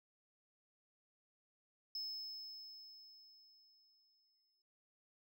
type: tone with exponential decay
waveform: triangle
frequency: 5210 Hz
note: E8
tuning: 21 cents flat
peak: -39 dBFS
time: 1.95-4.62 s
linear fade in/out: 2 ms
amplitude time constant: 580 ms
effects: none